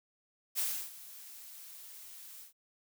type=noise with ADSR envelope; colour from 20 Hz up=blue; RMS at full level=-32 dBFS; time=0.55-2.53 s; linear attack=38 ms; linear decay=310 ms; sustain=-18 dB; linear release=110 ms; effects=none